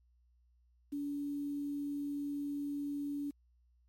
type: tone with quantisation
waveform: sine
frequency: 287 Hz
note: D4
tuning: 40 cents flat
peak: -35 dBFS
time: 0.92-3.31 s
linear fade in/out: 10 ms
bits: 10
effects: added 60 Hz sine -66 dBFS peak until 3.88 s + MP3 64 kbps